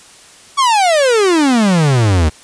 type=exponential sweep; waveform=45% pulse; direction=down; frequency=1144 to 73.42 Hz; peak=-9 dBFS; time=0.57-2.3 s; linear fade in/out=20 ms; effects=white hiss -41 dBFS RMS until 2.43 s + resampled to 22050 Hz